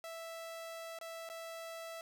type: tone with dropouts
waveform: sawtooth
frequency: 659.3 Hz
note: E5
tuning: in tune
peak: -40 dBFS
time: 0.04-2.01 s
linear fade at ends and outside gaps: 1 ms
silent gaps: 0.988-1.012 / 1.29-1.299 s
effects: none